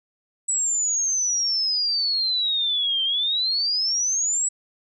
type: exponential two-way sweep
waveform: sine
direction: down then up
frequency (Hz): 7900 to 3124 to 7900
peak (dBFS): -20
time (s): 0.48-4.49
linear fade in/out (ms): 10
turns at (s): 3.03
effects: none

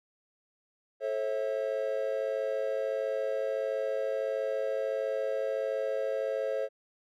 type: tone cluster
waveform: triangle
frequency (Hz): 437.5 / 539 / 653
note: A4 / C#5 / E5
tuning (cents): -10 / -49 / -17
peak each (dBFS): -33 / -29 / -34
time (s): 1-6.69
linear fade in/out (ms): 50
effects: none

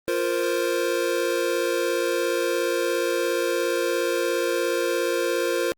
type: chord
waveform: square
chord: F suspended fourth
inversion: none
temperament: equal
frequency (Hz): 349.2 / 466.2 / 523.3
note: F4 / Bb4 / C5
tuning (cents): 0 / 0 / 0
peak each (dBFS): -27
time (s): 0.08-5.72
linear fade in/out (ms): 0
effects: Opus 32 kbps

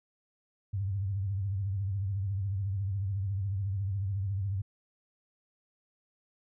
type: tone with vibrato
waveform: sine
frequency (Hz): 98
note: G2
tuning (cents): 0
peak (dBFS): -29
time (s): 0.73-4.62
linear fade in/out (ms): 10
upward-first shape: triangle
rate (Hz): 14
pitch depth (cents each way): 120
effects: none

